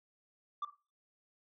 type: tone with echo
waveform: sine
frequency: 1174.7 Hz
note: D6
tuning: in tune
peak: -31 dBFS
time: 0.62-0.65 s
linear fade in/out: 5 ms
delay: 52 ms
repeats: 2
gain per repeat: -15 dB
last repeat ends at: 0.754 s
effects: noise-tail reverb RT60 0.3 s tail -18 dB re dry + tanh soft clip ceiling -33 dBFS